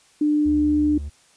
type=tone; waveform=sine; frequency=298.7 Hz; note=D4; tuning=29 cents sharp; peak=-16 dBFS; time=0.21-0.98 s; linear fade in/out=5 ms
type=tone with vibrato; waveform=triangle; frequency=73.42 Hz; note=D2; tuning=in tune; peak=-26 dBFS; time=0.45-1.1 s; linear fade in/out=20 ms; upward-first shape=triangle; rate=4.7 Hz; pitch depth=34 cents each way
effects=white hiss -56 dBFS RMS until 1.36 s + resampled to 22050 Hz